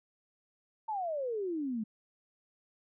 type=exponential sweep; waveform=sine; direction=down; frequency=906 to 209 Hz; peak=-32 dBFS; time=0.88-1.84 s; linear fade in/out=10 ms; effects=none